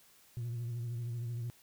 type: tone with vibrato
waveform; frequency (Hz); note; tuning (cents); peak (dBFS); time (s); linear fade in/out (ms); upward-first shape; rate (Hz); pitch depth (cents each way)
sine; 118.7; A#2; +32; -33; 0.37-1.5; 0; triangle; 13; 55
effects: tanh soft clip ceiling -34 dBFS + white hiss -63 dBFS RMS until 1.62 s